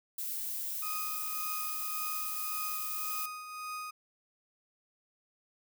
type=noise; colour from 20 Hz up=violet; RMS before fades=-37 dBFS; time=0.18-3.26 s; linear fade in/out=5 ms
type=tone with tremolo; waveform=35% pulse; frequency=1244.5 Hz; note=D#6; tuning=in tune; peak=-35 dBFS; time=0.82-3.91 s; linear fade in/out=10 ms; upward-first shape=triangle; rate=1.8 Hz; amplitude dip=55%
effects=none